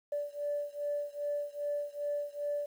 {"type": "beating tone pair", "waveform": "sine", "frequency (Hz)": [581, 583.5], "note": ["D5", "D5"], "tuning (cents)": [-19, -11], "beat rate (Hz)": 2.5, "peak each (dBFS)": [-35, -36], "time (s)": [0.12, 2.66], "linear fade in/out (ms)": 5, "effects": ["tanh soft clip ceiling -25 dBFS", "10-bit"]}